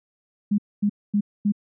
sine tone bursts, 205.4 Hz, G#3, 19 cents flat, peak -17 dBFS, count 4, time 0.51-1.522 s, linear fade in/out 10 ms, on 73 ms, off 240 ms, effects none

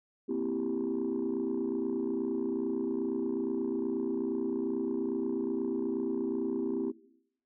sine chord, C dominant seventh, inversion third, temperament equal, 233.1 / 261.6 / 329.6 / 392 Hz, Bb3 / C4 / E4 / G4, 0 / 0 / 0 / 0 cents, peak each -36 / -33 / -34 / -33 dBFS, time 0.28-6.92 s, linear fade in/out 20 ms, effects noise-tail reverb RT60 0.8 s tail -21 dB re dry + tanh soft clip ceiling -24 dBFS

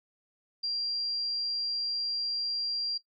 sine tone, 4754 Hz, D8, 20 cents sharp, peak -29 dBFS, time 0.63-2.98 s, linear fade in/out 10 ms, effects noise-tail reverb RT60 0.1 s tail -18 dB re dry + MP3 96 kbps

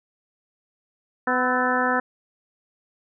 harmonic tone with a mistuned harmonic, 251.3 Hz, B3, 30 cents sharp, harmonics 1 / 2 / 3 / 4 / 5 / 6 / 7, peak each -27 / -27 / -27 / -27 / -27 / -27 / -27 dBFS, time 1.27-2 s, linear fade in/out 5 ms, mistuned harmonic 5, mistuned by +65 cents, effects none

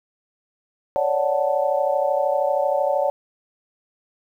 sine chord, D major seventh, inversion third, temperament equal, 554.4 / 587.3 / 740 / 880 Hz, C#5 / D5 / F#5 / A5, 0 / 0 / 0 / 0 cents, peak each -22 / -22 / -25 / -27 dBFS, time 0.96-3.1 s, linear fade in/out 0 ms, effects 9-bit

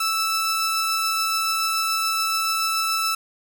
sawtooth tone pair together, 1318.5 / 5281 Hz, E6 / E8, 0 / +2 cents, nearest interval 2 octaves, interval 2402 cents, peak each -18 / -25 dBFS, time 0-3.15 s, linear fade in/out 5 ms, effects none

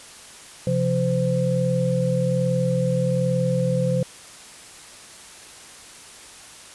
sine tone cluster, 131.9 / 173.1 / 515 Hz, C3 / F3 / C5, +14 / -15 / -28 cents, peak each -23 dBFS, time 0.67-4.03 s, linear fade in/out 2 ms, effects white hiss -43 dBFS RMS until 6.74 s + resampled to 24000 Hz

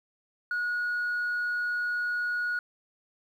sine tone, 1452 Hz, F#6, 33 cents flat, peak -25 dBFS, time 0.51-2.59 s, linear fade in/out 2 ms, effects tanh soft clip ceiling -25 dBFS + 10-bit

